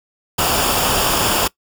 pink noise with comb filter, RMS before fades -17 dBFS, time 0.38-1.48 s, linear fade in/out 10 ms, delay 0.49 ms, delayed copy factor -0.6, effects noise-tail reverb RT60 0.1 s tail -21 dB re dry

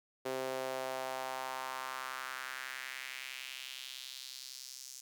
sawtooth tone with high-pass filter sweep, 130.81 Hz, C3, in tune, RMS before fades -42 dBFS, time 0.25-5.01 s, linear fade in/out 10 ms, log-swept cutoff 430 to 6200 Hz, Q 2.3, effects none

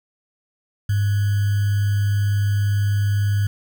sine tone with sample-and-hold, 101.5 Hz, G#2, 39 cents flat, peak -16 dBFS, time 0.89-3.47 s, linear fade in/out 5 ms, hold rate 1575 Hz, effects none

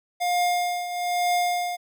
square tone with tremolo, 709 Hz, F5, 26 cents sharp, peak -20 dBFS, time 0.2-1.77 s, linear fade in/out 20 ms, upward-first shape triangle, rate 1.1 Hz, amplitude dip 70%, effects none

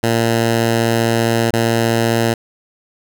10% pulse tone with dropouts, 115.3 Hz, A#2, 19 cents flat, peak -5 dBFS, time 0.03-2.34 s, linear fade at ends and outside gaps 5 ms, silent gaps 1.507-1.532 s, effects none

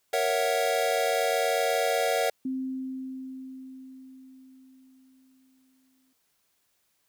square chord, F# dominant seventh, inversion first, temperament equal, 466.2 / 554.4 / 659.3 / 740 Hz, A#4 / C#5 / E5 / F#5, 0 / 0 / 0 / 0 cents, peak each -30 dBFS, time 0.13-2.3 s, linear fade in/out 5 ms
sine tone with exponential decay, 261.6 Hz, C4, in tune, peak -27 dBFS, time 2.45-6.13 s, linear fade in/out 5 ms, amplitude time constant 800 ms
effects white hiss -72 dBFS RMS until 7.08 s

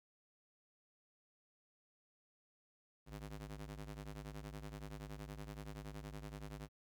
sawtooth ring-modulated tone, 103.83 Hz, G#2, in tune, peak -40 dBFS, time 3.06-6.69 s, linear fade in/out 50 ms, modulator 46.6 Hz, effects 13-bit

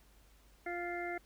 harmonic tone, 349.2 Hz, F4, in tune, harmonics 1 / 2 / 4 / 5 / 6, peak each -41 / -41 / -47 / -48 / -43 dBFS, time 0.66-1.18 s, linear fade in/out 5 ms, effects added 50 Hz sine -63 dBFS peak until 1.25 s + pink hiss -67 dBFS RMS until 1.25 s

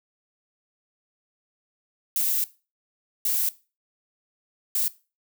violet noise bursts at uneven times, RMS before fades -24 dBFS, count 3, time 2.16-2.44 / 3.25-3.49 / 4.75-4.88 s, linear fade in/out 2 ms, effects noise-tail reverb RT60 0.3 s tail -18 dB re dry

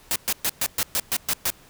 white noise bursts, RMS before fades -23 dBFS, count 9, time 0.11-1.502 s, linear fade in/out 0 ms, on 48 ms, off 120 ms, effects pink hiss -52 dBFS RMS until 1.69 s

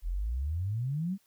sine exponential sweep, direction up, 38.89 to 203.1 Hz, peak -29 dBFS, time 0.02-1.18 s, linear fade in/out 50 ms, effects white hiss -69 dBFS RMS until 1.26 s

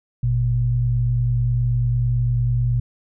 sine tone pair together, 51.3 / 120.4 Hz, G#1 / B2, -21 / -44 cents, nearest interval octave + minor third, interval 1477 cents, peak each -24 / -17 dBFS, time 0.23-2.8 s, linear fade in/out 5 ms, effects none

